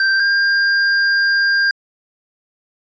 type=tone pair in turn; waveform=square; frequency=1568 / 1599.1 Hz; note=G6 / G6; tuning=0 / +34 cents; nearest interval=unison; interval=34 cents; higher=second; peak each=-13 / -13 dBFS; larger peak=neither; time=0-0.2 / 0.2-1.71 s; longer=second; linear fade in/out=2 ms; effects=resampled to 16000 Hz